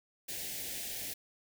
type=band-stop noise; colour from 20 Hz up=white; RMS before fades=-40 dBFS; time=0.28-1.14 s; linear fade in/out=10 ms; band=780 to 1700 Hz; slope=48 dB/octave; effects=none